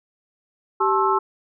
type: tone cluster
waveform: sine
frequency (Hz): 388 / 871 / 1069 / 1317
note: G4 / A5 / C6 / E6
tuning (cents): -18 / -18 / +37 / -2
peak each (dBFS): -22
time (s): 0.8-1.19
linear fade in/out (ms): 10
effects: none